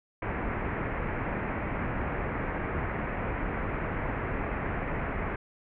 pink low-pass noise, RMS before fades -32 dBFS, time 0.22-5.36 s, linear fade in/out 5 ms, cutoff 2300 Hz, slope 48 dB/octave, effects none

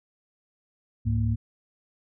sine tone cluster, 70.1 / 106.7 / 231.1 Hz, C#2 / G#2 / A#3, +20 / +47 / -15 cents, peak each -29 / -23 / -31 dBFS, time 1.05-1.36 s, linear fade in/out 20 ms, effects none

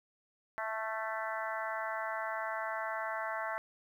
harmonic tone with a mistuned harmonic, 220 Hz, A3, in tune, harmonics 3 / 4 / 5 / 6 / 7 / 8 / 9, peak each -40 / -41 / -42 / -43 / -43 / -44 / -45 dBFS, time 0.58-3.58 s, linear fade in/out 0 ms, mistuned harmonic 6, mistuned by +27 cents, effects 11-bit

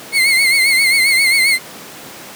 35% pulse tone with vibrato, 2143 Hz, C7, 41 cents sharp, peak -8 dBFS, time 0.12-1.59 s, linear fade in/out 50 ms, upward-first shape sine, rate 7.5 Hz, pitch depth 69 cents each way, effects pink hiss -33 dBFS RMS until 2.35 s + high-pass 200 Hz 12 dB/octave

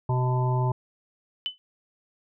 harmonic tone, 126.3 Hz, B2, 39 cents sharp, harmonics 1 / 3 / 5 / 7 / 8, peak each -22 / -33 / -36 / -31 / -36 dBFS, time 0.09-0.72 s, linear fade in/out 5 ms
sine tone with exponential decay, 3015 Hz, F#7, 32 cents sharp, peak -22 dBFS, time 1.46-1.58 s, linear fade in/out 0 ms, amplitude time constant 24 ms
effects none

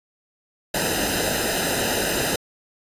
pink noise with comb filter, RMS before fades -23 dBFS, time 0.74-2.36 s, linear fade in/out 5 ms, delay 0.89 ms, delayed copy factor -0.8, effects resampled to 32000 Hz

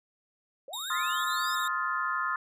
sine linear sweep, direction up, 493.9 to 5274 Hz, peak -40 dBFS, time 0.68-1.55 s, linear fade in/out 2 ms
sawtooth tone with vibrato, 3711 Hz, A#7, 9 cents flat, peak -32 dBFS, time 0.73-1.68 s, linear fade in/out 5 ms, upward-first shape triangle, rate 15 Hz, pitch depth 49 cents each way
sine chord, F dominant seventh, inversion second, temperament just, 1047.7 / 1257.2 / 1396.9 / 1746.1 Hz, C6 / Eb6 / F6 / A6, +2 / +18 / 0 / -14 cents, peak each -33 / -32 / -33 / -35 dBFS, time 0.9-2.36 s, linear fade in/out 2 ms
effects none

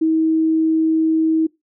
sine tone, 319.8 Hz, D#4, 48 cents sharp, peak -13 dBFS, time 0.01-1.47 s, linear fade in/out 10 ms, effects noise-tail reverb RT60 0.2 s tail -23 dB re dry

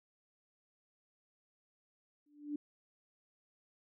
sine tone with exponential growth, 293.7 Hz, D4, in tune, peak -33 dBFS, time 2.26-2.56 s, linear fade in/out 5 ms, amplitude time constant 65 ms, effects none

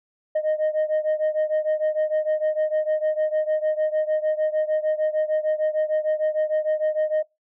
sine beating tone pair, 616 / 622.6 Hz, D#5 / D#5, -17 / +1 cents, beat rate 6.6 Hz, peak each -20 / -22 dBFS, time 0.35-7.23 s, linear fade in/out 10 ms, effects noise-tail reverb RT60 0.2 s tail -23 dB re dry + tanh soft clip ceiling -17 dBFS

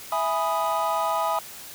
triangle chord, E major seventh, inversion none, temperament equal, 659.3 / 830.6 / 987.8 / 1244.5 Hz, E5 / G#5 / B5 / D#6, 0 / 0 / 0 / 0 cents, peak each -26 dBFS, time 0.12-1.39 s, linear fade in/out 2 ms, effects white hiss -41 dBFS RMS until 1.74 s

